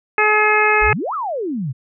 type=harmonic tone; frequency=425.1 Hz; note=G#4; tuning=40 cents sharp; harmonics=1 / 2 / 3 / 4 / 5 / 6; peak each=-19 / -19 / -19 / -19 / -19 / -19 dBFS; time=0.18-0.93 s; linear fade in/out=2 ms
type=exponential two-way sweep; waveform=sine; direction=up then down; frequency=34.8 to 1352 to 117.6 Hz; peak=-20 dBFS; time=0.81-1.73 s; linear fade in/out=20 ms; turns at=1.14 s
effects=none